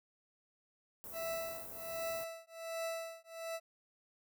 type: band-stop noise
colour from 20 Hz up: white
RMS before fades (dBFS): -48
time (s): 1.04-2.24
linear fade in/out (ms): 0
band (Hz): 790 to 15000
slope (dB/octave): 12
type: tone with tremolo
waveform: 40% pulse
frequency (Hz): 659.3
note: E5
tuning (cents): 0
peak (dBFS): -35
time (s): 1.12-3.6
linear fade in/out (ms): 50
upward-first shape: triangle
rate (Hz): 1.3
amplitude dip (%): 100
effects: none